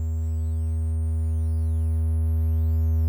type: tone with level ramp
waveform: triangle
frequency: 80.1 Hz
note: E2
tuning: 49 cents flat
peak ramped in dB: -21 to -16 dBFS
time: 0-3.08 s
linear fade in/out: 0 ms
effects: 9-bit